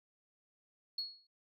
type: tone with exponential decay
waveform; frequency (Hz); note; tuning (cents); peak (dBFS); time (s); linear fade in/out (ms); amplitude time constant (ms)
sine; 4335; C#8; -39; -32; 0.98-1.27; 5; 61
effects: tanh soft clip ceiling -29 dBFS